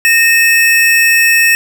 square tone pair together, 1841.7 / 2601 Hz, A#6 / E7, -21 / -24 cents, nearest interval tritone, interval 597 cents, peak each -10 dBFS, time 0.05-1.55 s, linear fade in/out 0 ms, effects none

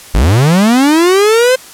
45% pulse linear sweep, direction up, 40.57 to 523.3 Hz, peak -6 dBFS, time 0.14-1.56 s, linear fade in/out 10 ms, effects white hiss -34 dBFS RMS until 1.73 s + low-pass 12000 Hz 12 dB/octave

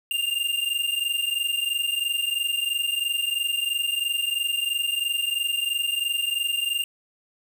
square tone pair together, 2790 / 2813 Hz, F7 / F7, -2 / +12 cents, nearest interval unison, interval 14 cents, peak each -27 dBFS, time 0.11-6.84 s, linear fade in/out 2 ms, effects 8-bit

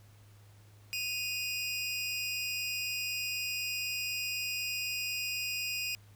25% pulse tone pair together, 2496 / 2794 Hz, D#7 / F7, +5 / 0 cents, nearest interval major second, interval 195 cents, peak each -30 / -36 dBFS, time 0.93-5.95 s, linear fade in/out 0 ms, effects added 103 Hz sine -55 dBFS peak until 6.15 s + pink hiss -64 dBFS RMS until 6.15 s

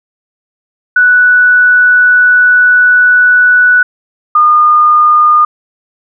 sine tone pair in turn, 1480 / 1217.6 Hz, F#6 / D#6, 0 / -38 cents, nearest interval minor third, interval 338 cents, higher first, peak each -3 dBFS, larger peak neither, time 0.96-3.83 / 4.35-5.45 s, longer first, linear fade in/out 5 ms, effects none

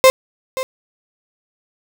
35% pulse tone with echo, 523.3 Hz, C5, in tune, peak -4 dBFS, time 0.04-0.1 s, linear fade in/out 0 ms, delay 530 ms, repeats 1, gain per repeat -14 dB, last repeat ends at 0.63 s, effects none

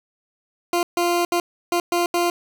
20% pulse tone bursts at uneven times, 347.7 Hz, F4, 8 cents flat, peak -13 dBFS, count 6, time 0.73-0.83 / 0.97-1.25 / 1.32-1.4 / 1.72-1.8 / 1.92-2.06 / 2.14-2.3 s, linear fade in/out 2 ms, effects none

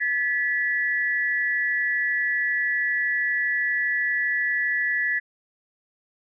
sine tone pair together, 1722.4 / 1955 Hz, A6 / B6, -37 / -18 cents, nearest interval major second, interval 219 cents, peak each -24 dBFS, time 0-5.2 s, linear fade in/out 20 ms, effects none

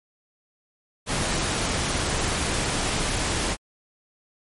pink noise, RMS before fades -25 dBFS, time 1.06-3.57 s, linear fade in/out 50 ms, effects MP3 48 kbps

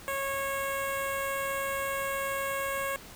10% pulse tone with notch filter, 548 Hz, C#5, 20 cents flat, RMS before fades -32 dBFS, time 0.08-2.96 s, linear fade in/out 0 ms, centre 4400 Hz, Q 0.61, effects pink hiss -48 dBFS RMS until 3.15 s

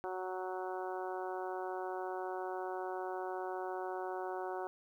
harmonic tone, 185.4 Hz, F#3, 4 cents sharp, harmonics 2 / 3 / 4 / 5 / 6 / 7 / 8, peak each -41 / -46 / -42 / -46 / -50 / -52 / -51 dBFS, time 0.04-4.67 s, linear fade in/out 0 ms, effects 12-bit

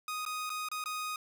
sawtooth tone with dropouts, 1246 Hz, D#6, 2 cents sharp, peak -31 dBFS, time 0.08-1.16 s, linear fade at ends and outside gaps 2 ms, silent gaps 0.252-0.262 / 0.495-0.501 / 0.687-0.715 / 0.84-0.858 s, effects none

